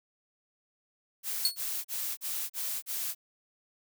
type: noise bursts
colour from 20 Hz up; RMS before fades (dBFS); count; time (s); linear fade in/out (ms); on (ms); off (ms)
blue; -34; 6; 1.23-3.15; 50; 290; 36
type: tone with exponential decay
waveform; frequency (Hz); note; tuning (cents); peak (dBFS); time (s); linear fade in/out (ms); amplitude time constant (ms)
sawtooth; 4378; C#8; -22; -18; 1.45-1.59; 1; 30
effects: none